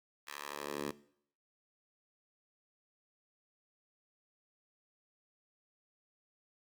10% pulse tone with high-pass filter sweep, 72.4 Hz, D2, 24 cents flat, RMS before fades -42 dBFS, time 0.27-0.91 s, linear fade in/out 5 ms, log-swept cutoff 1600 to 230 Hz, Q 0.98, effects noise-tail reverb RT60 0.6 s tail -18 dB re dry + Opus 48 kbps

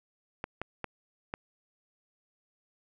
clicks, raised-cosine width 0.5 ms, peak -19 dBFS, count 4, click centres 0.441 / 0.616 / 0.843 / 1.339 s, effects none

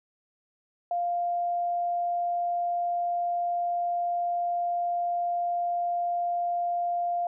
sine tone, 698.5 Hz, F5, in tune, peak -25 dBFS, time 0.91-7.27 s, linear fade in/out 2 ms, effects none

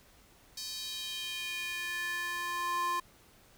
square tone with high-pass filter sweep, 349.5 Hz, F4, 1 cent sharp, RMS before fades -36 dBFS, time 0.57-3 s, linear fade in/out 5 ms, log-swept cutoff 4800 to 920 Hz, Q 3.1, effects pink hiss -61 dBFS RMS until 3.57 s

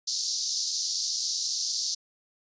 pink band-pass noise, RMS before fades -30 dBFS, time 0.07-1.95 s, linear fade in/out 10 ms, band 4400 to 6400 Hz, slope 48 dB/octave, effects resampled to 16000 Hz

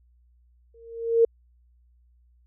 sine tone with exponential growth, 460.2 Hz, A#4, 22 cents flat, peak -12 dBFS, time 0.74-1.25 s, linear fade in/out 5 ms, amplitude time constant 110 ms, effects added 60 Hz sine -57 dBFS peak until 2.46 s

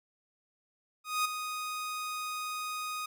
sawtooth tone with ADSR envelope, 1244.5 Hz, D#6, in tune, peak -22 dBFS, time 1.04-3.06 s, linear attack 210 ms, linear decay 10 ms, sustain -9 dB, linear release 6 ms, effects none

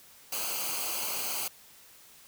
white noise with comb filter, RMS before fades -33 dBFS, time 0.32-1.48 s, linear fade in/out 5 ms, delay 0.55 ms, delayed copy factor -0.75, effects white hiss -55 dBFS RMS until 2.27 s

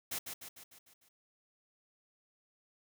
white noise with echo, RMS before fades -38 dBFS, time 0.11-0.19 s, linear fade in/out 10 ms, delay 150 ms, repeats 6, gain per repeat -5 dB, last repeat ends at 1.09 s, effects none

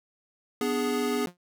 square chord, G# diminished, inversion first, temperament equal, 246.9 / 293.7 / 415.3 Hz, B3 / D4 / G#4, 0 / 0 / 0 cents, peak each -30 / -34 / -29 dBFS, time 0.61-1.26 s, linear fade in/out 2 ms
sawtooth tone with exponential decay, 177.4 Hz, F3, 27 cents sharp, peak -30 dBFS, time 1.27-1.37 s, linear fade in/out 2 ms, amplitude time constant 20 ms
effects none

